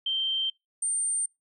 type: tone pair in turn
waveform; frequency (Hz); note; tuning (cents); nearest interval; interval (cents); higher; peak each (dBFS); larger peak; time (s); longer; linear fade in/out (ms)
sine; 3136 / 8870; G7 / C#9; 0 / 0; octave + tritone; 1800; second; -25; neither; 0.06-0.5 / 0.82-1.26; neither; 5
effects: noise-tail reverb RT60 0.2 s tail -26 dB re dry

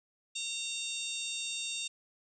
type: harmonic tone with a mistuned harmonic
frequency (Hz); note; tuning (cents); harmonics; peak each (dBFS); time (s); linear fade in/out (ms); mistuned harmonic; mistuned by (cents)
916; A#5; -31; 3 / 4 / 5 / 6 / 7 / 8 / 9; -41 / -38 / -47 / -46 / -49 / -44 / -44; 0.35-1.88; 10; 6; +37
effects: none

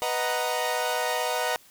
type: chord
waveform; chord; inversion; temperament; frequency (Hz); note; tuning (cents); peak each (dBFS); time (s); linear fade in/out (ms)
sawtooth; B major seventh; none; equal; 493.9 / 622.3 / 740 / 932.3; B4 / D#5 / F#5 / A#5; 0 / 0 / 0 / 0; -27; 0.02-1.56; 0
effects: white hiss -55 dBFS RMS until 1.7 s

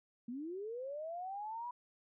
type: linear sweep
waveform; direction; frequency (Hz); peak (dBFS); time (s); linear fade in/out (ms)
sine; up; 227.1 to 987; -40; 0.28-1.71; 5
effects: none

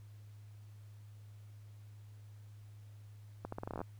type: accelerating click train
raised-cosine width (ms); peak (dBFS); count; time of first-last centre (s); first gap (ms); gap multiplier
1; -26; 12; 3.45-3.815; 74; 0.82
effects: added 104 Hz sine -51 dBFS peak until 3.99 s + pink hiss -70 dBFS RMS until 3.99 s

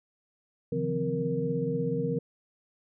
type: tone cluster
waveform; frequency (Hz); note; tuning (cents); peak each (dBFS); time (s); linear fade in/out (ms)
sine; 136.5 / 160.6 / 177.1 / 258.5 / 467.3; C#3 / E3 / F3 / C4 / A#4; -26 / -45 / +24 / -21 / +4; -35 / -33 / -35 / -34 / -30; 0.72-2.19; 5
effects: none

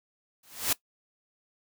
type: noise with exponential growth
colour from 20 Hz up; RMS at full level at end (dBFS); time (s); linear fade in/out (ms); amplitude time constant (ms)
white; -22; 0.43-0.73; 5; 64
effects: noise-tail reverb RT60 0.1 s tail -19 dB re dry

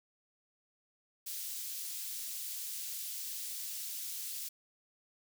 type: high-pass noise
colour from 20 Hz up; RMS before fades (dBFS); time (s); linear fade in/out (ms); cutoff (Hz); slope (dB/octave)
white; -41; 1.26-4.49; 10; 3900; 12
effects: none

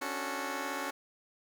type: chord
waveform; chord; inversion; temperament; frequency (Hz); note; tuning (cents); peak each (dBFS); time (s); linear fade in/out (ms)
10% pulse; D major seventh; third; just; 275.3 / 293.7 / 367.1 / 440.5; C#4 / D4 / F#4 / A4; -12 / 0 / -14 / +2; -30 / -35 / -33 / -35; 0.01-0.91; 10
effects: none

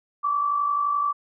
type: tone pair together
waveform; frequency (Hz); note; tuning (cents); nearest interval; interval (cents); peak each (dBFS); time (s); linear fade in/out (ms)
sine; 1108.7 / 1160.3; C#6 / D6; 0 / -21; minor second; 79; -30 / -21; 0.23-1.13; 20
effects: none

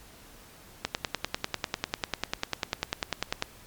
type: click train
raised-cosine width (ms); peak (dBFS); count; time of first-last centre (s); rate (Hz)
0.2; -9; 27; 0.85-3.424; 10.1
effects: pink hiss -52 dBFS RMS until 3.66 s + MP3 96 kbps

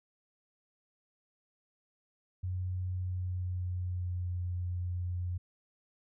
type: tone with pitch glide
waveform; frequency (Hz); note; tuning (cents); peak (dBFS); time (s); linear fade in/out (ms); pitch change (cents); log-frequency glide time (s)
sine; 91.5 to 89.2; F#2 to F2; -19 to +37; -32; 2.43-5.38; 10; -44; 2.94-4.37
effects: none

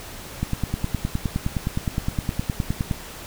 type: click train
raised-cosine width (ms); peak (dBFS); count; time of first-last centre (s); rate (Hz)
5; -10; 25; 0.43-2.912; 9.67
effects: pink hiss -38 dBFS RMS until 3.26 s

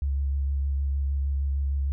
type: tone with vibrato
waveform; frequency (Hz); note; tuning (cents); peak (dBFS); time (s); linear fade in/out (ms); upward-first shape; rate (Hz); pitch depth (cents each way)
sine; 69.3; C#2; 0; -23; 0.02-1.92; 0; square; 6.5; 16
effects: none

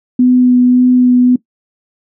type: tone with vibrato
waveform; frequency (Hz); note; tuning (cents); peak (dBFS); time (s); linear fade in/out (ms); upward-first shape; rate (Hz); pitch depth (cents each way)
sine; 249.5; B3; +18; -5; 0.19-1.36; 5; sine; 1.8; 11
effects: noise-tail reverb RT60 0.1 s tail -18 dB re dry

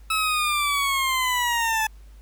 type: linear sweep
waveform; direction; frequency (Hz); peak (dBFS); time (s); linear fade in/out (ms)
20% pulse; down; 1300 to 863; -16; 0.1-1.87; 5
effects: added 51 Hz sine -43 dBFS peak until 2.21 s + pink hiss -60 dBFS RMS until 2.21 s

